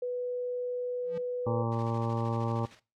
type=tone; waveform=sine; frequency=493.9 Hz; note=B4; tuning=in tune; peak=-30 dBFS; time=0.02-1.63 s; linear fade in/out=5 ms
type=tone with exponential growth; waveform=square; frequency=174.61 Hz; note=F3; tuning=in tune; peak=-37 dBFS; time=1.02-1.18 s; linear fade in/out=5 ms; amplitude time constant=34 ms
type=harmonic tone; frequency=115.2 Hz; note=A#2; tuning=20 cents flat; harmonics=1 / 2 / 3 / 4 / 5 / 7 / 8 / 9 / 10; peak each=-31 / -35 / -39 / -38 / -39 / -40 / -41 / -45 / -41 dBFS; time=1.46-2.66 s; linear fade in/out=10 ms
type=noise with tremolo; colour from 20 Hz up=white; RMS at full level=-48 dBFS; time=1.71-2.8 s; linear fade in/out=20 ms; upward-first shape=square; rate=13 Hz; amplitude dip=55%
effects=noise-tail reverb RT60 0.3 s tail -20 dB re dry + low-pass 4000 Hz 12 dB/octave